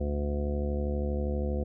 harmonic tone, 72.5 Hz, D2, 22 cents flat, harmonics 1 / 2 / 3 / 4 / 5 / 6 / 7 / 9 / 10, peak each -29 / -42 / -35 / -45 / -38 / -48 / -36 / -45 / -49 dBFS, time 0-1.64 s, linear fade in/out 10 ms, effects none

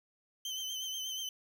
30% pulse tone with vibrato, 3085 Hz, G7, 28 cents flat, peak -34 dBFS, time 0.45-1.29 s, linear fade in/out 2 ms, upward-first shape sine, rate 8.3 Hz, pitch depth 40 cents each way, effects none

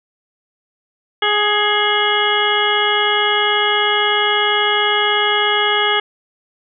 harmonic tone with a mistuned harmonic, 416.2 Hz, G#4, 4 cents sharp, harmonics 1 / 2 / 3 / 4 / 5 / 7 / 8, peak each -21 / -21 / -21 / -21 / -21 / -21 / -21 dBFS, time 1.22-6 s, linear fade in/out 5 ms, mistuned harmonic 5, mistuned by +33 cents, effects none

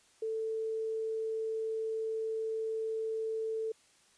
sine tone, 443.3 Hz, A4, 13 cents sharp, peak -32 dBFS, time 0.22-3.72 s, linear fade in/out 5 ms, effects white hiss -65 dBFS RMS until 4.17 s + resampled to 22050 Hz

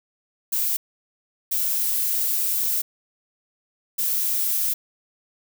violet noise bursts at uneven times, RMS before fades -23 dBFS, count 3, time 0.52-0.77 / 1.51-2.82 / 3.98-4.74 s, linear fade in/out 10 ms, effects none

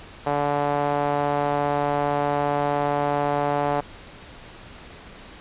sawtooth tone with band-pass filter, 144.6 Hz, D3, 27 cents flat, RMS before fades -23 dBFS, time 0.26-3.81 s, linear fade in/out 10 ms, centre 740 Hz, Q 2, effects pink hiss -43 dBFS RMS until 5.4 s + resampled to 8000 Hz

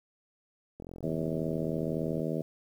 click train, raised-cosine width 2 ms, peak -30 dBFS, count 62, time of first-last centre 0.8-2.199 s, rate 43.6 Hz
harmonic tone, 79.9 Hz, D#2, 47 cents sharp, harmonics 2 / 3 / 4 / 5 / 6 / 7 / 8, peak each -34 / -36 / -37 / -38 / -39 / -39 / -40 dBFS, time 1.03-2.42 s, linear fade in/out 5 ms
effects 10-bit

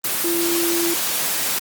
sine tone in noise, 340.4 Hz, F4, 44 cents flat, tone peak -20 dBFS, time 0.24-0.94 s, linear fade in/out 5 ms, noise white, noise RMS -22 dBFS, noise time 0.04-1.59 s, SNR -1 dB, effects high-pass 150 Hz 12 dB/octave + Opus 24 kbps

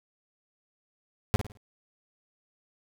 35% pulse tone with echo, 103.83 Hz, G#2, in tune, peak -17 dBFS, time 1.34-1.36 s, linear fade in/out 0 ms, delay 53 ms, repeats 4, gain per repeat -9 dB, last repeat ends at 1.572 s, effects none

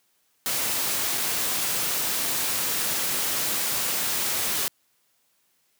white noise with dropouts, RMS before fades -26 dBFS, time 0.46-4.68 s, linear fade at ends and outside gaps 0 ms, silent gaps 1.176-1.179 s, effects white hiss -68 dBFS RMS until 5.79 s + high-pass 100 Hz 12 dB/octave

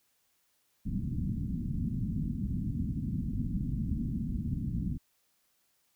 white low-pass noise, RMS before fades -33 dBFS, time 0.85-4.98 s, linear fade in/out 20 ms, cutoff 250 Hz, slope 48 dB/octave, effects white hiss -73 dBFS RMS until 5.95 s

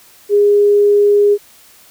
sine tone, 410 Hz, G#4, 22 cents flat, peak -7 dBFS, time 0.29-1.38 s, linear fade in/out 50 ms, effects white hiss -45 dBFS RMS until 1.9 s

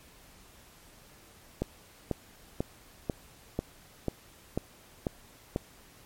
click train, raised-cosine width 2 ms, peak -15 dBFS, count 9, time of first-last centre 1.62-5.561 s, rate 2.03 Hz, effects pink hiss -56 dBFS RMS until 6.05 s + MP3 64 kbps

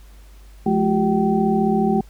sine tone cluster, 174.2 / 212.8 / 353.2 / 387.8 / 769 Hz, F3 / G#3 / F4 / G4 / G5, -4 / +42 / +20 / -19 / -33 cents, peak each -25 / -18 / -26 / -22 / -23 dBFS, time 0.66-2.01 s, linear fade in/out 5 ms, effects added 50 Hz sine -41 dBFS peak until 2.09 s + pink hiss -54 dBFS RMS until 2.09 s

